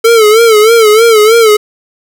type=tone with vibrato; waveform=square; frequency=442.8 Hz; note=A4; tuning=11 cents sharp; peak=-3 dBFS; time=0.04-1.57 s; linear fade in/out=10 ms; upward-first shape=sine; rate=3.2 Hz; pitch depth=94 cents each way; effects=none